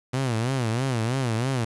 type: tone with vibrato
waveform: sawtooth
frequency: 122.3 Hz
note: B2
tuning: 16 cents flat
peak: -19 dBFS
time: 0.13-1.65 s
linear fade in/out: 10 ms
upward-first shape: sine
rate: 3.1 Hz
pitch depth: 180 cents each way
effects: resampled to 24000 Hz + 8-bit